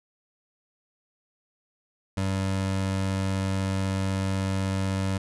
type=tone; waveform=25% pulse; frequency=96.1 Hz; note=G2; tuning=34 cents flat; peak=-21 dBFS; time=2.17-5.18 s; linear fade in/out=5 ms; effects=resampled to 24000 Hz